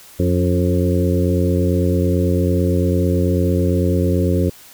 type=harmonic tone with a mistuned harmonic; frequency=89 Hz; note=F2; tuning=33 cents sharp; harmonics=1 / 2 / 3 / 4 / 5 / 6; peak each=-17 / -20 / -22 / -23 / -24 / -25 dBFS; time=0.19-4.5 s; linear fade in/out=10 ms; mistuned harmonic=3; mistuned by=+42 cents; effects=white hiss -43 dBFS RMS until 4.73 s